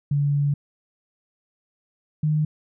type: tone pair in turn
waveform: sine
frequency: 143.4 / 152.74 Hz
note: D3 / D#3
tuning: -41 / -32 cents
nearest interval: minor second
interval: 109 cents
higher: second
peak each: -18 dBFS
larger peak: neither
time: 0.11-0.54 / 2.23-2.45 s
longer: first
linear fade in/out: 5 ms
effects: none